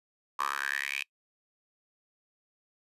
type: tone with high-pass filter sweep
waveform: 10% pulse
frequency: 69.7 Hz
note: C#2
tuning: 10 cents sharp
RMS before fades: -33 dBFS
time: 0.39-1.03 s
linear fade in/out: 5 ms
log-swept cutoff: 1100 to 2600 Hz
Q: 7.1
effects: noise-tail reverb RT60 0.1 s tail -26 dB re dry + resampled to 32000 Hz